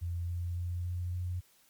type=tone with pitch steps; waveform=sine; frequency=86.2 / 87 / 87.81 / 88.62 / 89.45 Hz; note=F2 / F2 / F2 / F2 / F2; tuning=-22 / -6 / +10 / +26 / +42 cents; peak=-32 dBFS; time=0.01-1.41 s; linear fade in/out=20 ms; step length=280 ms; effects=white hiss -65 dBFS RMS until 1.69 s + MP3 96 kbps